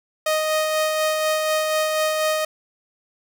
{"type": "tone with tremolo", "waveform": "sawtooth", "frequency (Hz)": 622.3, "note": "D#5", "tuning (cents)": 0, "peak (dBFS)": -14, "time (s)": [0.26, 2.45], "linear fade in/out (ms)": 5, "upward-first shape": "sine", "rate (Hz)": 4.1, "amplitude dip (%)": 30, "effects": []}